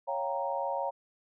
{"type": "chord", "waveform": "sine", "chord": "G half-diminished seventh", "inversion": "second", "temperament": "equal", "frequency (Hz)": [554.4, 698.5, 784, 932.3], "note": ["Db5", "F5", "G5", "Bb5"], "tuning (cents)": [0, 0, 0, 0], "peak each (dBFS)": [-34, -37, -37, -34], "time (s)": [0.07, 0.91], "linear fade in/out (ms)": 20, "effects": []}